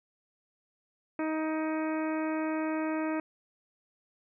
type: harmonic tone with a mistuned harmonic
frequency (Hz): 314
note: D#4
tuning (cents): +16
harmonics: 1 / 2 / 3 / 4 / 5 / 6 / 7 / 8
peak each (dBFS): -30 / -36 / -40 / -42 / -44 / -46 / -47 / -48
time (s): 1.19-3.2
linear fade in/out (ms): 2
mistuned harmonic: 7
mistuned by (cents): +25
effects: none